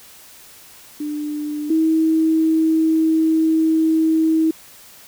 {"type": "tone pair in turn", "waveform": "sine", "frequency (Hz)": [298.1, 319.8], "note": ["D4", "D#4"], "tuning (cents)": [26, 48], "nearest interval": "minor second", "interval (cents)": 122, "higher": "second", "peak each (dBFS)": [-22, -13], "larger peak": "second", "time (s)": [[1, 1.7], [1.7, 4.51]], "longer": "second", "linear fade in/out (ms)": 5, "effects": ["white hiss -44 dBFS RMS until 5.07 s"]}